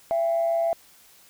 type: tone pair together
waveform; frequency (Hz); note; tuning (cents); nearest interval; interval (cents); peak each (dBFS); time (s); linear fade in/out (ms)
sine; 670.2 / 797; E5 / G5; +29 / +28; minor third; 299; -20 / -31; 0.11-0.73; 0
effects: tanh soft clip ceiling -15 dBFS + white hiss -54 dBFS RMS until 1.29 s